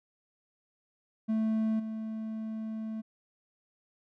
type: tone with level steps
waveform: triangle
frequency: 220 Hz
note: A3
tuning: in tune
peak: -24 / -32 dBFS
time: 1.28-3.02 s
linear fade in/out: 20 ms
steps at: 1.79 s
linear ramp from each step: 10 ms
effects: none